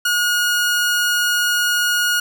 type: tone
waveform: sawtooth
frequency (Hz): 1441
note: F#6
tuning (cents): -46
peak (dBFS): -12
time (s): 0.05-2.2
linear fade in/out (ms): 5
effects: none